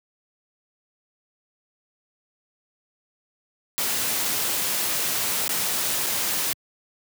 white noise with dropouts, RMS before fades -25 dBFS, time 3.78-6.53 s, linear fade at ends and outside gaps 0 ms, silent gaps 5.479-5.492 / 6.063-6.067 s, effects high-pass 100 Hz 12 dB/octave

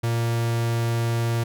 45% pulse tone, 116.54 Hz, A#2, in tune, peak -21 dBFS, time 0.03-1.44 s, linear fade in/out 10 ms, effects none

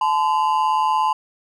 triangle ring-modulated tone, 945 Hz, A#5, 23 cents sharp, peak -11 dBFS, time 0.01-1.13 s, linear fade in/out 5 ms, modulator 78.5 Hz, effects none

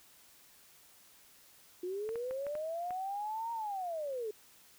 sine linear two-way sweep, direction up then down, 350.4 to 936 to 412.1 Hz, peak -35 dBFS, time 1.83-4.31 s, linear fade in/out 5 ms, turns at 3.52 s
clicks, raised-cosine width 0.5 ms, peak -32 dBFS, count 6, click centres 2.091 / 2.157 / 2.31 / 2.467 / 2.553 / 2.907 s
effects white hiss -61 dBFS RMS until 4.78 s

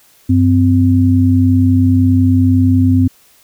sine tone pair together, 96.2 / 258.1 Hz, G2 / C4, -32 / -23 cents, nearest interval octave + perfect fourth, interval 1709 cents, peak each -10 dBFS, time 0.29-3.08 s, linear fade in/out 10 ms, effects white hiss -49 dBFS RMS until 3.43 s

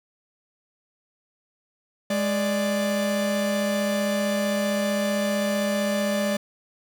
45% pulse tone pair together, 207.6 / 587.3 Hz, G#3 / D5, 0 / 0 cents, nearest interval octave + tritone, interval 1800 cents, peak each -25 dBFS, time 2.1-6.37 s, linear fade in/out 5 ms, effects none

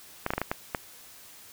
clicks, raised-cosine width 0.5 ms, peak -12 dBFS, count 7, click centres 0.264 / 0.305 / 0.336 / 0.38 / 0.416 / 0.515 / 0.748 s, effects white hiss -50 dBFS RMS until 1.52 s

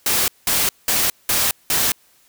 white noise bursts, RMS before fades -18 dBFS, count 5, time 0.06-1.92 s, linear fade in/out 2 ms, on 220 ms, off 190 ms, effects white hiss -56 dBFS RMS until 2.28 s

